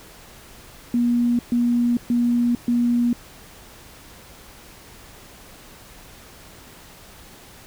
sine tone bursts, 239.7 Hz, A#3, 48 cents sharp, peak -16 dBFS, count 4, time 0.94-3.13 s, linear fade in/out 2 ms, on 450 ms, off 130 ms, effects pink hiss -45 dBFS RMS until 7.66 s

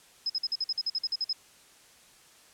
sine tone bursts, 5110 Hz, D#8, 45 cents sharp, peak -26 dBFS, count 13, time 0.26-1.33 s, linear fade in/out 5 ms, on 38 ms, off 48 ms, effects white hiss -57 dBFS RMS until 2.53 s + low-pass 10000 Hz 12 dB/octave

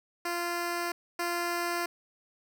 10% pulse tone pair in turn, 346.2 / 346.2 Hz, F4 / F4, -15 / -15 cents, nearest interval unison, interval 0 cents, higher neither, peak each -22 / -21 dBFS, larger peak second, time 0.25-0.92 / 1.19-1.86 s, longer neither, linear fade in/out 5 ms, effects none

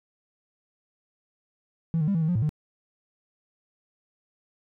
triangle tone with pitch steps, 164.5 / 152.4 / 199.7 / 163.7 / 157.4 / 177 / 109.8 / 151.8 Hz, E3 / D#3 / G3 / E3 / D#3 / F3 / A2 / D#3, -3 / -36 / +32 / -12 / +20 / +23 / -3 / -42 cents, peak -18 dBFS, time 1.94-2.492 s, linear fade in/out 0 ms, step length 69 ms, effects tanh soft clip ceiling -18 dBFS

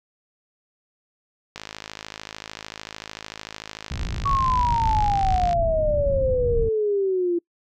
click train, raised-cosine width 0.2 ms, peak -16 dBFS, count 213, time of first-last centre 1.56-5.53 s, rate 53.4 Hz
pink low-pass noise, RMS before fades -26 dBFS, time 3.91-6.69 s, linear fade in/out 5 ms, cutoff 120 Hz, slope 12 dB/octave
sine exponential sweep, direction down, 1131 to 339.7 Hz, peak -19 dBFS, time 4.25-7.39 s, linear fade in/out 10 ms
effects noise-tail reverb RT60 0.1 s tail -26 dB re dry

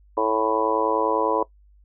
harmonic tone, 110 Hz, A2, in tune, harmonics 3 / 4 / 5 / 6 / 7 / 8 / 9 / 10, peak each -28 / -24 / -25 / -31 / -32 / -33 / -24 / -36 dBFS, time 0.17-1.43 s, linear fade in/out 5 ms, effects noise-tail reverb RT60 0.1 s tail -19 dB re dry + added 50 Hz sine -51 dBFS peak until 1.84 s

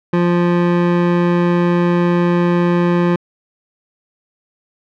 25% pulse tone, 174.5 Hz, F3, 1 cent flat, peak -8 dBFS, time 0.13-3.16 s, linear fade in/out 5 ms, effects low-pass 2000 Hz 12 dB/octave

